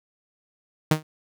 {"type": "tone with exponential decay", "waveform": "sawtooth", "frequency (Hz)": 155.56, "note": "D#3", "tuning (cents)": 0, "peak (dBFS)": -10, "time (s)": [0.91, 1.03], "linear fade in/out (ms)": 5, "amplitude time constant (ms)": 26, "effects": []}